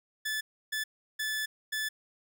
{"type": "tone bursts at uneven times", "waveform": "sawtooth", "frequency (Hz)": 1736, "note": "A6", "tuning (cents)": -24, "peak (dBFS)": -27, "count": 4, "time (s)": [[0.25, 0.41], [0.72, 0.84], [1.19, 1.46], [1.72, 1.89]], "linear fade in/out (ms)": 10, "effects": []}